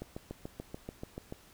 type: click train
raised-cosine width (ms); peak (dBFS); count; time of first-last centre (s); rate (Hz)
2; -26; 10; 0.02-1.324; 6.9
effects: pink hiss -59 dBFS RMS until 1.53 s